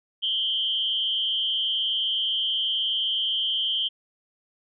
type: tone with amplitude modulation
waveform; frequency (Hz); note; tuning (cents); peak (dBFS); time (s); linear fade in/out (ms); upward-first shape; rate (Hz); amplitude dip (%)
sine; 3136; G7; 0; -19; 0.22-3.89; 20; sine; 219; 80
effects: none